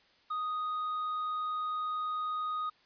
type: tone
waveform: triangle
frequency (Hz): 1244.5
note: D#6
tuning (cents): 0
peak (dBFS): -30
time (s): 0.3-2.7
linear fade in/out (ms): 10
effects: white hiss -65 dBFS RMS until 2.85 s + resampled to 11025 Hz